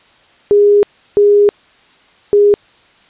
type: tone bursts at uneven times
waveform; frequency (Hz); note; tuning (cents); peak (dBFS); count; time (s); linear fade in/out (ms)
sine; 410; G#4; -22; -5; 3; 0.51-0.83 / 1.17-1.49 / 2.33-2.54; 0
effects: white hiss -48 dBFS RMS until 3.09 s + resampled to 8000 Hz